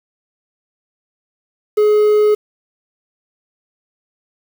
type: tone with quantisation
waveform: triangle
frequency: 422 Hz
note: G#4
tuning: 28 cents sharp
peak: -7 dBFS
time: 1.77-2.35 s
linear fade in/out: 10 ms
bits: 6
effects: none